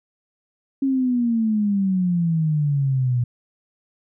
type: exponential sweep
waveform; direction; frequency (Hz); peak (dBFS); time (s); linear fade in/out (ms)
sine; down; 274.6 to 120; -17; 0.82-3.24; 5
effects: none